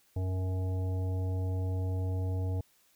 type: harmonic tone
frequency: 93 Hz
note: F#2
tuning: 9 cents sharp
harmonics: 1 / 3 / 5 / 7 / 9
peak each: -29 / -43 / -44 / -48 / -52 dBFS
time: 0.16-2.61 s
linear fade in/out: 5 ms
effects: white hiss -67 dBFS RMS until 2.95 s